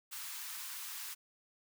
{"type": "high-pass noise", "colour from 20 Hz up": "white", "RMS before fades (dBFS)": -44, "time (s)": [0.11, 1.15], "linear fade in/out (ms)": 20, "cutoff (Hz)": 890, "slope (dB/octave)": 48, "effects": []}